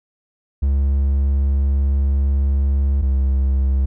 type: tone pair in turn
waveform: triangle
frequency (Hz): 69 / 66.88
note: C#2 / C2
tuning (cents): -7 / +39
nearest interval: minor second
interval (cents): 54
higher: first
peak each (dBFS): -12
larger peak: neither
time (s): 0.62-3.02 / 3.02-3.86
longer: first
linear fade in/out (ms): 10
effects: none